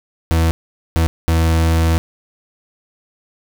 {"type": "tone bursts at uneven times", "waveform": "40% pulse", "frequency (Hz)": 81.7, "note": "E2", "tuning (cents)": -15, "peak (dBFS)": -11, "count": 3, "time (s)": [[0.31, 0.51], [0.96, 1.07], [1.28, 1.98]], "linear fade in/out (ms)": 0, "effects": ["7-bit"]}